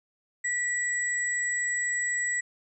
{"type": "tone pair together", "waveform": "sine", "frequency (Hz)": [1948, 7792], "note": ["B6", "B8"], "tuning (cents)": [-24, -24], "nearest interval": "2 octaves", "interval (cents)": 2400, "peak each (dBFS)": [-27, -31], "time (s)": [0.44, 2.41], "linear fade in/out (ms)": 10, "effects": []}